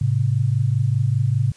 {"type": "tone pair together", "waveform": "sine", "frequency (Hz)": [108.1, 133.13], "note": ["A2", "C3"], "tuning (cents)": [-30, 30], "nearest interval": "major third", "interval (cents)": 360, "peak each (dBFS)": -19, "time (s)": [0.01, 1.52], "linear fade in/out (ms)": 5, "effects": ["white hiss -52 dBFS RMS until 1.56 s", "resampled to 22050 Hz"]}